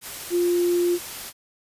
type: tone in noise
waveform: sine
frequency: 350 Hz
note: F4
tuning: 4 cents sharp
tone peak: -18 dBFS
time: 0.3-0.99 s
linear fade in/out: 50 ms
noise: white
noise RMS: -35 dBFS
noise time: 0.01-1.33 s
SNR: +14 dB
effects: resampled to 32000 Hz